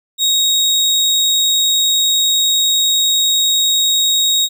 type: tone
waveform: 30% pulse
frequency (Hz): 3770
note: A#7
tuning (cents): +19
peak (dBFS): -9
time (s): 0.18-4.49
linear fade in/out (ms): 50
effects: none